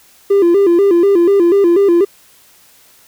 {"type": "tone with vibrato", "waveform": "triangle", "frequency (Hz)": 370, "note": "F#4", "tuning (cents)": 0, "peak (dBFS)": -4, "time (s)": [0.3, 2.05], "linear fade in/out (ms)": 10, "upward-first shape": "square", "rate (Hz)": 4.1, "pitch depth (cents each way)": 130, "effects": ["tanh soft clip ceiling -2 dBFS", "white hiss -47 dBFS RMS until 3.07 s"]}